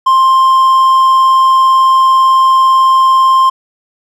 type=tone; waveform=triangle; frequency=1053 Hz; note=C6; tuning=11 cents sharp; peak=-3 dBFS; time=0.06-3.5 s; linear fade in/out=10 ms; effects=none